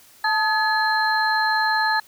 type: tone cluster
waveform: sine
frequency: 877 / 1260 / 1702 / 4146 Hz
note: A5 / D#6 / G#6 / C8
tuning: -6 / +21 / +42 / -17 cents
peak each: -21 / -29 / -21 / -28 dBFS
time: 0.24-2 s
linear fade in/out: 5 ms
effects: white hiss -51 dBFS RMS until 2.07 s